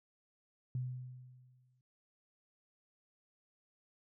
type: tone with exponential decay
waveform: sine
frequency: 126.4 Hz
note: B2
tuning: 41 cents sharp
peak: -33 dBFS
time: 0.75-1.81 s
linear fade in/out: 2 ms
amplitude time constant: 230 ms
effects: none